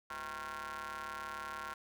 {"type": "ring-modulated tone", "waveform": "sawtooth", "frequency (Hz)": 146.83, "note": "D3", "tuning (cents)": 0, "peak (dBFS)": -34, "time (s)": [0.1, 1.74], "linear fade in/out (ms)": 5, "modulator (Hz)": 1230, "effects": []}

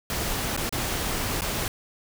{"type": "noise with dropouts", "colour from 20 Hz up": "pink", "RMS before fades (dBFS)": -28, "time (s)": [0.1, 1.68], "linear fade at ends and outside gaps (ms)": 1, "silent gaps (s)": [[0.565, 0.575], [0.693, 0.725], [1.409, 1.419]], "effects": []}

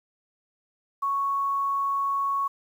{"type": "tone", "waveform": "sine", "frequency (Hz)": 1108.7, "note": "C#6", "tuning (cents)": 0, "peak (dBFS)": -23, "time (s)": [1.02, 2.48], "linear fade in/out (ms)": 10, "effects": ["9-bit"]}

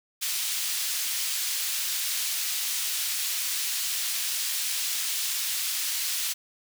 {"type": "high-pass noise", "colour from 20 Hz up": "pink", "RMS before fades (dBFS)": -29, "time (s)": [0.21, 6.34], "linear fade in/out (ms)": 20, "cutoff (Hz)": 3300, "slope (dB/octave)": 12, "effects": []}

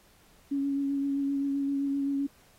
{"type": "tone with vibrato", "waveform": "sine", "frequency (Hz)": 278.4, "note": "C#4", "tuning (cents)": 8, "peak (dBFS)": -26, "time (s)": [0.51, 2.27], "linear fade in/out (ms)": 10, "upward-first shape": "sine", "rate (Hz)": 7.7, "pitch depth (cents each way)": 17, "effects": ["pink hiss -61 dBFS RMS until 2.58 s", "AAC 48 kbps"]}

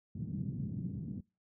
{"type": "band-pass noise", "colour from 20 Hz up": "pink", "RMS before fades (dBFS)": -39, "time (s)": [0.15, 1.21], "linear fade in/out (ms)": 10, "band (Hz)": [110, 210], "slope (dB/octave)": 24, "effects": ["noise-tail reverb RT60 0.3 s tail -26 dB re dry"]}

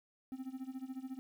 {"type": "tone with tremolo", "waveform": "triangle", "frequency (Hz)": 261.6, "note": "C4", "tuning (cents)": 0, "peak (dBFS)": -36, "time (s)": [0.32, 1.19], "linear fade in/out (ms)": 0, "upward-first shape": "sine", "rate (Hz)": 14, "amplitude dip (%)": 85, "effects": ["11-bit"]}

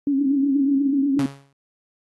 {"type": "tone with vibrato", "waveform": "sine", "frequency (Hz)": 277.2, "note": "C#4", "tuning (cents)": 0, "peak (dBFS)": -17, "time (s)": [0.07, 1.26], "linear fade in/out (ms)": 2, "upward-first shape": "sine", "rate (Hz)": 8.3, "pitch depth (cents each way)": 63}
{"type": "tone with exponential decay", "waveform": "sawtooth", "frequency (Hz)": 138.59, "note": "C#3", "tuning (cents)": 0, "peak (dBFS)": -19, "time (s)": [1.19, 1.53], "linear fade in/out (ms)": 2, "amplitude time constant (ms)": 73}
{"effects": ["AAC 32 kbps"]}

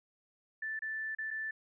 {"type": "tone with dropouts", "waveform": "sine", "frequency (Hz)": 1760, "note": "A6", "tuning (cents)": 0, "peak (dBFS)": -35, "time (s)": [0.62, 1.51], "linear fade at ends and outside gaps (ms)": 5, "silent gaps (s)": [[0.792, 0.82], [1.15, 1.185], [1.306, 1.31]], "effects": []}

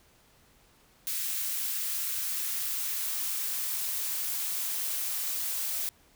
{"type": "noise with high-pass filter sweep", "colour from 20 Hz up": "blue", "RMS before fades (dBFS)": -32, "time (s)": [1.07, 5.89], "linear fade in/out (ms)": 0, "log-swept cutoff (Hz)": [1600, 470], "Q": 1, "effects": ["pink hiss -62 dBFS RMS until 6.15 s"]}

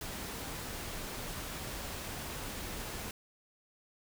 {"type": "noise", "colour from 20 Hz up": "pink", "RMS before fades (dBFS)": -41, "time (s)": [0.01, 3.11], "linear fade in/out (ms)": 2, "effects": []}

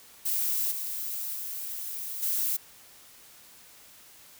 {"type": "noise with level steps", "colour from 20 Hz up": "violet", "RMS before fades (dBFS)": [-28, -34, -36, -28], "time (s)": [0.25, 2.57], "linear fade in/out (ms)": 10, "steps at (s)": [0.71, 1.34, 2.22], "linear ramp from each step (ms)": 10, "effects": ["white hiss -53 dBFS RMS until 4.39 s"]}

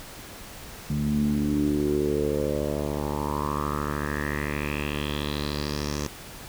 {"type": "tone with low-pass filter sweep", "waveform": "10% pulse", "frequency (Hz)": 73.42, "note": "D2", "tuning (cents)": 0, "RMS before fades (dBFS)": -27, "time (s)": [0.9, 6.07], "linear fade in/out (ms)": 5, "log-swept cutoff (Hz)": [180, 6400], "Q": 5, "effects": ["pink hiss -42 dBFS RMS until 6.48 s"]}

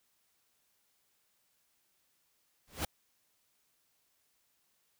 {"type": "noise with exponential growth", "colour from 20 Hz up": "pink", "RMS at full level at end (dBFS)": -30, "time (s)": [2.67, 2.85], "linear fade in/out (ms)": 5, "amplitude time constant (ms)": 39, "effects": ["white hiss -75 dBFS RMS until 4.99 s"]}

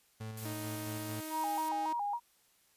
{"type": "tone with tremolo", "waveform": "35% pulse", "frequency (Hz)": 110, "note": "A2", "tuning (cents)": 0, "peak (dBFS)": -38, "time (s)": [0.2, 1.21], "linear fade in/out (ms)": 10, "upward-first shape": "square", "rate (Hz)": 4.5, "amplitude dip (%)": 30}
{"type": "noise", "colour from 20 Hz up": "blue", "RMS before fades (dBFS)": -45, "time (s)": [0.37, 1.69], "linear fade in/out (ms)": 5}
{"type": "tone with pitch glide", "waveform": "sawtooth", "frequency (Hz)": [311.1, 313.6], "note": ["D#4", "D#4"], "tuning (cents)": [0, 14], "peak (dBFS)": -37, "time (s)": [0.45, 1.93], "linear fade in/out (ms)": 5, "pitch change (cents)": 14, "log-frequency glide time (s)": [0.61, 1.29]}
{"type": "tone with vibrato", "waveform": "sine", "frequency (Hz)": 880, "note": "A5", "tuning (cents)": 0, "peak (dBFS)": -32, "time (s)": [1.3, 2.2], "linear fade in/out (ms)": 50, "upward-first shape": "square", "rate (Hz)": 3.6, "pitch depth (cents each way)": 130}
{"effects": ["white hiss -69 dBFS RMS until 2.76 s", "resampled to 32000 Hz"]}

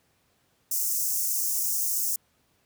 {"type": "high-pass noise", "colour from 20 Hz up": "white", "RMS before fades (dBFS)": -27, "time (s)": [0.71, 2.16], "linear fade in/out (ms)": 5, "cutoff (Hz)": 5600, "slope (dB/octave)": 48, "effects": ["pink hiss -68 dBFS RMS until 2.65 s", "high-pass 60 Hz 12 dB/octave"]}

